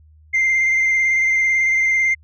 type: tone with vibrato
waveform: sine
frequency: 2093 Hz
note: C7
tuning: in tune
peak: -12 dBFS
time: 0.33-2.15 s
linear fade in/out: 20 ms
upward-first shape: square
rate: 18 Hz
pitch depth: 16 cents each way
effects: tanh soft clip ceiling -12 dBFS + added 77 Hz sine -46 dBFS peak until 2.23 s